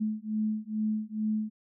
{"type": "beating tone pair", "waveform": "sine", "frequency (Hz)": [214.3, 216.6], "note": ["A3", "A3"], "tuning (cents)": [-45, -27], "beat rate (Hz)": 2.3, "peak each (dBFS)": -31, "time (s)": [0, 1.5], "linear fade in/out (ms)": 20, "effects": []}